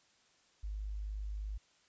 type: tone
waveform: sine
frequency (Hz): 51.5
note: G#1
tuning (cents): -14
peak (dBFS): -37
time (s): 0.63-1.58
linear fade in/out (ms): 10
effects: white hiss -69 dBFS RMS until 1.88 s + resampled to 16000 Hz